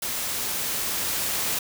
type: noise with level ramp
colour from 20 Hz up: white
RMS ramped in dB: -29 to -26 dBFS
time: 0.02-1.59 s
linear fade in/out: 5 ms
effects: none